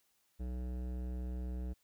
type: tone with hard clipping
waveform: sine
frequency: 62 Hz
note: B1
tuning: 7 cents sharp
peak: -39 dBFS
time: 0.39-1.74 s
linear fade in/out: 20 ms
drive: 15 dB
effects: white hiss -75 dBFS RMS until 1.83 s